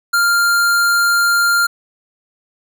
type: tone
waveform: square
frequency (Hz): 1396.9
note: F6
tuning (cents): 0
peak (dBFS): -12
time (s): 0.13-1.67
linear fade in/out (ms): 10
effects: none